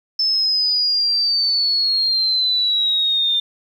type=exponential sweep; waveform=sine; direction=down; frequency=5274 to 3595 Hz; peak=-15 dBFS; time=0.19-3.4 s; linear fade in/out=5 ms; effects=8-bit